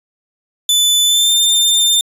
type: tone with pitch glide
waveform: sawtooth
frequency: 3500 to 3596 Hz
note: A7 to A7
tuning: -10 to +37 cents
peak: -7 dBFS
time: 0.69-2.01 s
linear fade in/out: 2 ms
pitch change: +47 cents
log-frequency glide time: 1.05-1.33 s
effects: resampled to 32000 Hz